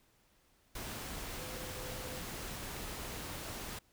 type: tone in noise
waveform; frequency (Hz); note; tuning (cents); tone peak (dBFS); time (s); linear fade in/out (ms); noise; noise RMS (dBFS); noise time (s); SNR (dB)
sine; 510; C5; -44; -49; 1.39-2.2; 5; pink; -43; 0.75-3.79; -9
effects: pink hiss -70 dBFS RMS until 3.92 s